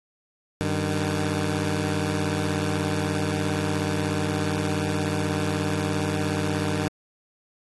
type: tone pair together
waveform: 15% pulse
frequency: 96 / 152.39 Hz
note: G2 / D#3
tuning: -36 / -36 cents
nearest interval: minor sixth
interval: 800 cents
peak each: -20 dBFS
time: 0.61-6.88 s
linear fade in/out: 0 ms
effects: AAC 32 kbps